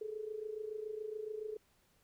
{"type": "tone with amplitude modulation", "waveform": "sine", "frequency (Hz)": 430, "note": "A4", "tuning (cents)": -40, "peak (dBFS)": -36, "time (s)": [0.01, 1.57], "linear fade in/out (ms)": 5, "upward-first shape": "sine", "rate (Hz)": 27.1, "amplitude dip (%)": 75, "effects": ["pink hiss -72 dBFS RMS until 2.03 s"]}